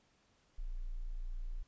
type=tone; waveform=sine; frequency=29 Hz; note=A#0; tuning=8 cents flat; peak=-37 dBFS; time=0.58-1.63 s; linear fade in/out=10 ms; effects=pink hiss -72 dBFS RMS until 1.67 s + resampled to 16000 Hz